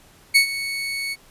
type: tone with ADSR envelope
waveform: 30% pulse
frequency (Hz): 2217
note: C#7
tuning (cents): 0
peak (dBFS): -7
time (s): 0.34-1.16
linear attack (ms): 19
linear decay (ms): 99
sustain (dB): -15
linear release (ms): 37
effects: pink hiss -52 dBFS RMS until 1.3 s + resampled to 32000 Hz